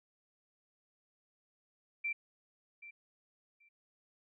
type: tone with echo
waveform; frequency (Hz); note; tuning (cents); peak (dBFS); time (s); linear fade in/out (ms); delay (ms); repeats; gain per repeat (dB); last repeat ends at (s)
sine; 2349; D7; 0; -33; 2.04-2.13; 10; 780; 2; -15; 3.69
effects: none